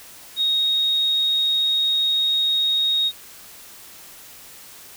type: tone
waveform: sine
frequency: 3747 Hz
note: A#7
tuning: 8 cents sharp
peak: -17 dBFS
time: 0.36-3.12 s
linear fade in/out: 50 ms
effects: white hiss -43 dBFS RMS until 4.96 s